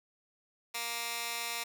15% pulse tone with high-pass filter, 234.2 Hz, A#3, 8 cents sharp, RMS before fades -37 dBFS, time 0.74-1.64 s, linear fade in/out 10 ms, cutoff 1700 Hz, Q 0.58, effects none

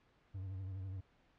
triangle tone with vibrato, 95.2 Hz, F#2, 50 cents sharp, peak -39 dBFS, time 0.34-1.01 s, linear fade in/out 10 ms, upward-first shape sine, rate 12 Hz, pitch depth 55 cents each way, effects pink hiss -71 dBFS RMS until 1.38 s + low-pass 3000 Hz 12 dB/octave

